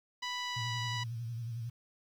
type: tone with pitch glide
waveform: 10% pulse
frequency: 987.8 to 982.1 Hz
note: B5 to B5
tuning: 0 to -10 cents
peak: -26 dBFS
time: 0.22-1.04 s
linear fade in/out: 10 ms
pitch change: -10 cents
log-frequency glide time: 0.38-0.68 s
type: tone with vibrato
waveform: sine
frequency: 116.54 Hz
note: A#2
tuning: in tune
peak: -36 dBFS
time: 0.56-1.7 s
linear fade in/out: 10 ms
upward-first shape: sine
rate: 11 Hz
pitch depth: 69 cents each way
effects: low-pass 5000 Hz 12 dB/octave + 10-bit